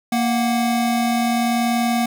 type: tone pair together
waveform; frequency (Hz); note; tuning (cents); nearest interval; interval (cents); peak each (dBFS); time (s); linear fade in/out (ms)
square; 233.1 / 740; A#3 / F#5; 0 / 0; octave + minor sixth; 2000; -19 / -23; 0.12-2.06; 5
effects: none